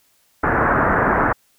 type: low-pass noise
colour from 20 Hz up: white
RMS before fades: -17 dBFS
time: 0.43-1.33 s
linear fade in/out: 10 ms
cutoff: 1700 Hz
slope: 48 dB/octave
effects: white hiss -60 dBFS RMS until 1.58 s